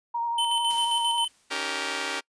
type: tone with vibrato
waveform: sine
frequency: 937 Hz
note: A#5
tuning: 9 cents sharp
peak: -25 dBFS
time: 0.14-1.25 s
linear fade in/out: 10 ms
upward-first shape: sine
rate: 11 Hz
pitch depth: 19 cents each way
type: tone with tremolo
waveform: square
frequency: 3053 Hz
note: G7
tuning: 46 cents flat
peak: -24 dBFS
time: 0.38-1.28 s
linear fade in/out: 5 ms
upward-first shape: square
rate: 7.5 Hz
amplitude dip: 45%
type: noise with exponential decay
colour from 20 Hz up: white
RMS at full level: -40 dBFS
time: 0.7-1.99 s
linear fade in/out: 5 ms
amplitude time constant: 280 ms
type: chord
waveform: 5% pulse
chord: Eb dominant seventh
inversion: third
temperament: just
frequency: 280 / 311.1 / 388.9 / 466.7 Hz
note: Db4 / Eb4 / G4 / Bb4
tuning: +18 / 0 / -14 / +2 cents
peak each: -23 / -27 / -22 / -23 dBFS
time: 1.5-2.21 s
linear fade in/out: 20 ms
effects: noise-tail reverb RT60 0.1 s tail -26 dB re dry + resampled to 22050 Hz